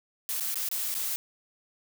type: noise with dropouts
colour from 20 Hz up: blue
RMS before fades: -31 dBFS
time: 0.29-1.16 s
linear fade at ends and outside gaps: 0 ms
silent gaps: 0.399-0.407 / 0.543-0.557 / 0.688-0.714 / 0.942-0.95 s
effects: none